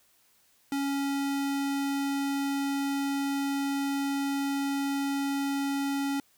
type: tone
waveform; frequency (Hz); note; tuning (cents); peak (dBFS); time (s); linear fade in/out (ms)
square; 278.2; C#4; +6; -28; 0.72-6.2; 2
effects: white hiss -65 dBFS RMS until 6.37 s